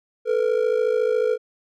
triangle ring-modulated tone, 466.6 Hz, A#4, 2 cents sharp, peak -13 dBFS, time 0.25-1.38 s, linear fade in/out 50 ms, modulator 27 Hz, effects none

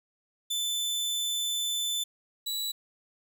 sawtooth tone pair in turn, 3520 / 3931 Hz, A7 / B7, 0 / -9 cents, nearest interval major second, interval 191 cents, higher second, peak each -25 / -27 dBFS, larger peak first, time 0.5-2.04 / 2.46-2.72 s, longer first, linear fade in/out 10 ms, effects 10-bit

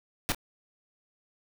pink noise with echo, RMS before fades -27 dBFS, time 0.29-0.32 s, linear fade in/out 0 ms, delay 27 ms, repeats 1, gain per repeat -13 dB, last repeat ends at 0.347 s, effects none

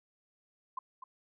sine tone with echo, 1043 Hz, C6, 6 cents flat, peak -34 dBFS, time 0.77-0.79 s, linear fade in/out 5 ms, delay 250 ms, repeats 1, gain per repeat -9 dB, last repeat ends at 1.04 s, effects none

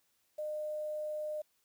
sine tone with quantisation, 608 Hz, D#5, 40 cents flat, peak -35 dBFS, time 0.38-1.42 s, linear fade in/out 10 ms, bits 10, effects white hiss -75 dBFS RMS until 1.64 s

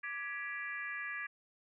harmonic tone with a mistuned harmonic, 392 Hz, G4, in tune, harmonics 3 / 4 / 5 / 6 / 7, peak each -48 / -41 / -43 / -46 / -56 dBFS, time 0.03-1.27 s, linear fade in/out 10 ms, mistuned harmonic 4, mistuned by +110 cents, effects none

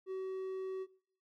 triangle tone, 378.6 Hz, F#4, 40 cents sharp, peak -35 dBFS, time 0.06-0.87 s, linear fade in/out 50 ms, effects noise-tail reverb RT60 0.6 s tail -22 dB re dry

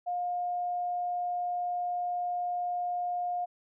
sine tone, 711 Hz, F5, 31 cents sharp, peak -29 dBFS, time 0.06-3.46 s, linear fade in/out 20 ms, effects none

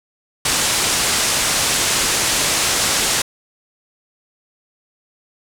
white low-pass noise, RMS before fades -18 dBFS, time 0.45-3.22 s, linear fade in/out 5 ms, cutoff 9400 Hz, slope 24 dB/octave, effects none

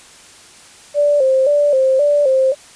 sine tone with vibrato, 554.4 Hz, C#5, in tune, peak -10 dBFS, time 0.94-2.55 s, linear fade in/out 50 ms, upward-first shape square, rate 1.9 Hz, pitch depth 87 cents each way, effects white hiss -42 dBFS RMS until 2.75 s + resampled to 22050 Hz

